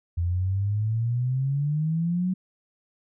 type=exponential sweep; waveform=sine; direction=up; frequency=84.2 to 187.5 Hz; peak=-22 dBFS; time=0.17-2.34 s; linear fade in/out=10 ms; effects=none